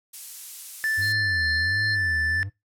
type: noise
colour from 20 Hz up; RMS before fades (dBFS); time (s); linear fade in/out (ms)
violet; -33; 0.13-1.13; 10
type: tone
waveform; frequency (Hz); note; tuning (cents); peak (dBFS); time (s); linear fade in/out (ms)
triangle; 1760; A6; 0; -20; 0.84-2.43; 0
type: tone with vibrato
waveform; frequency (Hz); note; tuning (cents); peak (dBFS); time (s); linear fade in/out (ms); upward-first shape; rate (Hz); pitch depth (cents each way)
triangle; 90.5; F#2; -38; -28; 0.97-2.5; 20; sine; 1.4; 270
type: tone with tremolo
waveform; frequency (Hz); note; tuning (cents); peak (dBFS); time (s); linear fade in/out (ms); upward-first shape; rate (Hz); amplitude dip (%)
sine; 4193; C8; +3; -28; 1.01-1.96; 20; sine; 2.4; 45
effects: noise-tail reverb RT60 0.2 s tail -22 dB re dry + low-pass 11000 Hz 12 dB/octave